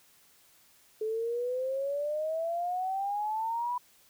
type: exponential sweep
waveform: sine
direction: up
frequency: 429.6 to 992 Hz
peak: -29 dBFS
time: 1.01-3.78 s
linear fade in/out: 5 ms
effects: white hiss -62 dBFS RMS until 4.09 s